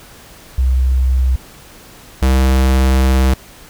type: tone pair in turn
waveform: sine / square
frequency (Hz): 64.4 / 65.53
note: C2 / C2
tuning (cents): -27 / +3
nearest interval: unison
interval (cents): 30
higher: second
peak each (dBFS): -10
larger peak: neither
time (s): 0.58-1.36 / 2.22-3.34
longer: second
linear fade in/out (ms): 5
effects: pink hiss -40 dBFS RMS until 3.69 s